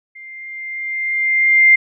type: tone with level ramp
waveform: sine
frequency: 2101 Hz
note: C7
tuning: 7 cents sharp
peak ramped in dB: -34 to -5 dBFS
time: 0.15-1.76 s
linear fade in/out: 10 ms
effects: none